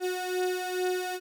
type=beating tone pair; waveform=35% pulse; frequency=364.8 / 367.1 Hz; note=F#4 / F#4; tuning=-24 / -14 cents; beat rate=2.3 Hz; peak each=-28 / -31 dBFS; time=0-1.2 s; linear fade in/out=50 ms; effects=none